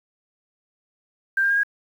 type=tone with pitch steps; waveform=sine; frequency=1581 / 1600.3 / 1619.8 / 1639.6 Hz; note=G6 / G6 / G#6 / G#6; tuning=+14 / +35 / -44 / -23 cents; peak=-17 dBFS; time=1.37-1.634 s; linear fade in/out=5 ms; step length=66 ms; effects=8-bit